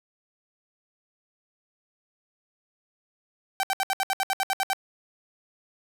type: tone bursts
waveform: sawtooth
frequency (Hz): 773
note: G5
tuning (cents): -24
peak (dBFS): -19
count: 12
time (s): 3.6-4.732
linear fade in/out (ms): 0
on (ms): 32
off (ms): 68
effects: none